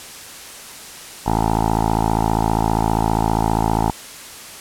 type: tone with low-pass filter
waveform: 10% pulse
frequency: 55 Hz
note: A1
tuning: in tune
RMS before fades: -18 dBFS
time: 1.26-3.91 s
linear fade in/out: 5 ms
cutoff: 900 Hz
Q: 4.7
effects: white hiss -36 dBFS RMS until 4.6 s + low-pass 11000 Hz 12 dB/octave

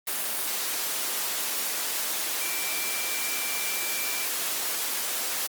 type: tone in noise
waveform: sine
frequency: 2349 Hz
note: D7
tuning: in tune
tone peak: -35 dBFS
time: 2.41-4.25 s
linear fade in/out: 5 ms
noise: white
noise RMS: -29 dBFS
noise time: 0.07-5.47 s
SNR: -9 dB
effects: high-pass 300 Hz 12 dB/octave + Opus 32 kbps

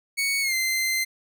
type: tone with pitch glide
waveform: sawtooth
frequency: 2225 to 2076 Hz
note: C#7 to C7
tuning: +6 to -14 cents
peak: -19 dBFS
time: 0.17-1.05 s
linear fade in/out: 20 ms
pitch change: -120 cents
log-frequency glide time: 0.41-0.54 s
effects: none

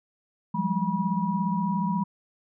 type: tone cluster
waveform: sine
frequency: 171.9 / 189.3 / 206.3 / 970 Hz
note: F3 / F#3 / G#3 / B5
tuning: -27 / +40 / -11 / -31 cents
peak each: -29 dBFS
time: 0.54-2.04 s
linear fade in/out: 10 ms
effects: none

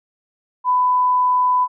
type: tone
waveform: sine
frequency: 999 Hz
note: B5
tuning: 20 cents sharp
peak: -13 dBFS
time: 0.64-1.68 s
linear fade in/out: 50 ms
effects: none

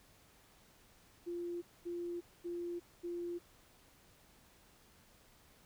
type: tone bursts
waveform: sine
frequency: 347 Hz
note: F4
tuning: 11 cents flat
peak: -38 dBFS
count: 4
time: 1.26-3.39 s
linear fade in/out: 20 ms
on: 360 ms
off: 230 ms
effects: pink hiss -65 dBFS RMS until 5.65 s

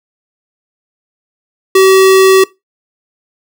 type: tone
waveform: square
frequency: 381.6 Hz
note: G4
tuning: 47 cents flat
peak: -4 dBFS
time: 1.75-2.44 s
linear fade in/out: 5 ms
effects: noise-tail reverb RT60 0.2 s tail -21 dB re dry

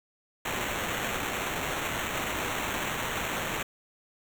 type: noise with sample-and-hold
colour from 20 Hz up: violet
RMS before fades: -32 dBFS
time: 0.45-3.63 s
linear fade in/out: 5 ms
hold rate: 4900 Hz
effects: none

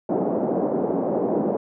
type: band-pass noise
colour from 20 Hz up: pink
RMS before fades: -23 dBFS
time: 0.09-1.57 s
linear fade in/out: 5 ms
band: 210 to 680 Hz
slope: 24 dB/octave
effects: none

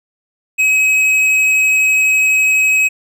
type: tone with tanh clipping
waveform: sine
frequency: 2548 Hz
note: D#7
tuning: 41 cents sharp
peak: -11 dBFS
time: 0.58-2.89 s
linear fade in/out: 20 ms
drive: 9 dB
effects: none

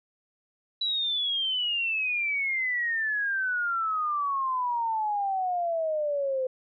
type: exponential sweep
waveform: sine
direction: down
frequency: 3951 to 511 Hz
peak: -25 dBFS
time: 0.81-6.47 s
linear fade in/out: 5 ms
effects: none

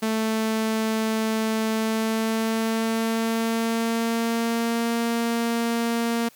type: tone with pitch glide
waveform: sawtooth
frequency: 220.6 to 232.5 Hz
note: A3 to A#3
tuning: +5 to -4 cents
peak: -18 dBFS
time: 0.02-6.29 s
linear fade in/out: 10 ms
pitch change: +91 cents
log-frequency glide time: 1.71-4.94 s
effects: white hiss -54 dBFS RMS until 6.35 s

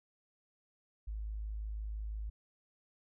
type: tone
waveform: sine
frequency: 53 Hz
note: G#1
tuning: 36 cents sharp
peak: -37 dBFS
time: 1.07-2.3 s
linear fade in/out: 10 ms
effects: none

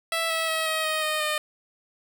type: tone with pitch steps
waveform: 10% pulse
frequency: 659.3 / 650.6 / 642 / 633.5 / 625.2 / 616.9 / 608.8 Hz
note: E5 / E5 / E5 / D#5 / D#5 / D#5 / D#5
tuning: 0 / -23 / -46 / +31 / +8 / -15 / -38 cents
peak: -16 dBFS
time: 0.12-1.38 s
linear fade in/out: 2 ms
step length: 180 ms
effects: none

